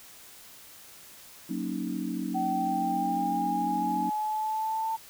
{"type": "chord", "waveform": "sine", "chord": "D# minor seventh", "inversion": "first", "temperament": "equal", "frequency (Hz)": [185, 233.1, 277.2, 311.1], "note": ["F#3", "A#3", "C#4", "D#4"], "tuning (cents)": [0, 0, 0, 0], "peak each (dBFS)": -35, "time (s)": [1.49, 4.1], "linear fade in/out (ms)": 10}
{"type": "exponential sweep", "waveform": "sine", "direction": "up", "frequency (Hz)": [761, 895], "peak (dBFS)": -27, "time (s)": [2.34, 4.97], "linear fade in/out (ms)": 20}
{"effects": ["white hiss -50 dBFS RMS until 5.09 s"]}